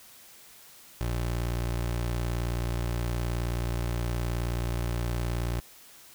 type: tone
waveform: 25% pulse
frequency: 59 Hz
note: A#1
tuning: 22 cents sharp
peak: -24 dBFS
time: 1.01-5.6 s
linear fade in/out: 0 ms
effects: white hiss -52 dBFS RMS until 6.14 s